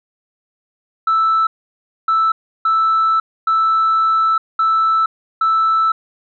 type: tone bursts at uneven times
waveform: sine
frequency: 1318.5 Hz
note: E6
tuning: in tune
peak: -10 dBFS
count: 6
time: 1.07-1.47 / 2.08-2.32 / 2.65-3.2 / 3.47-4.38 / 4.59-5.06 / 5.41-5.92 s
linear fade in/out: 5 ms
effects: tanh soft clip ceiling -9 dBFS